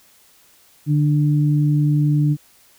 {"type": "tone pair together", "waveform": "sine", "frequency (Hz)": [148.15, 296.3], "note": ["D3", "D4"], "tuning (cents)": [15, 15], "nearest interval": "octave", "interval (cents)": 1200, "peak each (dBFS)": [-14, -22], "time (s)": [0.86, 2.37], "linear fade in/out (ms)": 50, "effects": ["white hiss -53 dBFS RMS until 2.78 s"]}